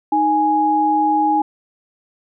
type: tone pair together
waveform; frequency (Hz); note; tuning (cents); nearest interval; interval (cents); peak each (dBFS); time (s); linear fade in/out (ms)
sine; 310 / 831; D#4 / G#5; -6 / +1; octave + perfect fourth; 1707; -19 / -14; 0.12-1.42; 5
effects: none